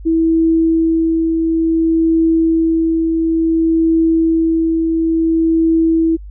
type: tone with tremolo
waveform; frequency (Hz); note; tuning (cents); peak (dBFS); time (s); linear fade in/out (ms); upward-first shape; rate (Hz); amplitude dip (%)
sine; 326.4; E4; -17; -9; 0.05-6.17; 20; triangle; 0.57; 35
effects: added 50 Hz sine -29 dBFS peak until 6.3 s